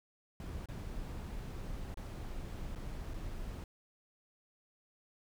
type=noise with dropouts; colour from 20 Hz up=brown; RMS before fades=-42 dBFS; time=0.4-3.64 s; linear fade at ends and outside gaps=1 ms; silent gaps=0.658-0.686 / 1.943-1.972 / 2.751-2.758 / 3.137-3.141 s; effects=none